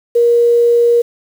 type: tone with quantisation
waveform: sine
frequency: 473.1 Hz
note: A#4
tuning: 26 cents sharp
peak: -7 dBFS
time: 0.15-1.02 s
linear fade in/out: 10 ms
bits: 6
effects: none